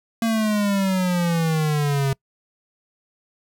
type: exponential sweep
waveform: square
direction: down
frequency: 229.9 to 134.7 Hz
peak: -19 dBFS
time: 0.22-2.13 s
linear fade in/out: 2 ms
effects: noise-tail reverb RT60 0.1 s tail -25 dB re dry